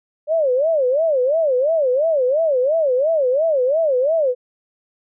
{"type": "tone with vibrato", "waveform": "sine", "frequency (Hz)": 573, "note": "D5", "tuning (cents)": -43, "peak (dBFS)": -14, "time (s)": [0.27, 4.35], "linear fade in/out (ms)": 50, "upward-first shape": "sine", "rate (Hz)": 2.9, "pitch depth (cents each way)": 250, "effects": []}